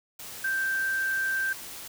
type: tone in noise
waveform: sine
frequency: 1568 Hz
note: G6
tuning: in tune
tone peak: -25 dBFS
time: 0.44-1.53 s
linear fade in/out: 5 ms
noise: white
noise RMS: -41 dBFS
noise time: 0.19-1.88 s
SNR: +13 dB
effects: none